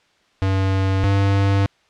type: tone pair in turn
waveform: square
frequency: 96 / 98.76 Hz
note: G2 / G2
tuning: -36 / +13 cents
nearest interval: unison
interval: 49 cents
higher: second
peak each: -17 / -15 dBFS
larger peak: second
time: 0.42-1.04 / 1.04-1.66 s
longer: neither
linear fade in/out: 0 ms
effects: white hiss -59 dBFS RMS until 1.89 s + low-pass 4000 Hz 12 dB/octave